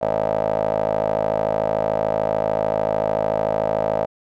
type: tone with band-pass filter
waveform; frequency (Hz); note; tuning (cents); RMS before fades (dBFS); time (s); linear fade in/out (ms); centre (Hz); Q
15% pulse; 53.5; A1; -48; -21; 0.01-4.06; 20; 660; 7.7
effects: none